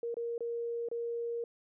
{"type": "tone with dropouts", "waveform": "sine", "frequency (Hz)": 468.8, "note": "A#4", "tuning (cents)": 10, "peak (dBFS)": -33, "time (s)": [0.03, 1.44], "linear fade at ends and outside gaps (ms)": 2, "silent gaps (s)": [[0.143, 0.168], [0.38, 0.406], [0.887, 0.914]], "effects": []}